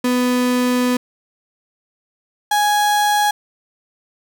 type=tone pair in turn; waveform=35% pulse; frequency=248.7 / 831.2 Hz; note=B3 / G#5; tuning=+12 / +1 cents; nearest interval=octave + major sixth; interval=2089 cents; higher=second; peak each=-13 / -12 dBFS; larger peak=second; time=0.04-0.97 / 2.51-3.31 s; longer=first; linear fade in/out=5 ms; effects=none